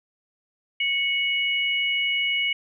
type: tone pair together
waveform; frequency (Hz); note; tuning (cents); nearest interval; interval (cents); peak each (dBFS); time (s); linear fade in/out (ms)
sine; 2217 / 2911; C#7 / F#7; 0 / -29; perfect fourth; 471; -23 / -25; 0.8-2.53; 5
effects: none